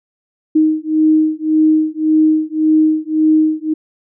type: beating tone pair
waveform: sine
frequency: 311.1 / 312.9 Hz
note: D#4 / D#4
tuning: 0 / +10 cents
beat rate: 1.8 Hz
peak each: -13 dBFS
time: 0.55-3.74 s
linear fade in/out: 10 ms
effects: none